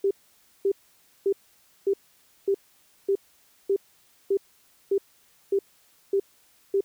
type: tone bursts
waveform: sine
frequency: 394.3 Hz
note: G4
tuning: 10 cents sharp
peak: -19 dBFS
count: 12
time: 0.04-6.808 s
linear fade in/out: 5 ms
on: 69 ms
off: 540 ms
effects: white hiss -61 dBFS RMS until 6.84 s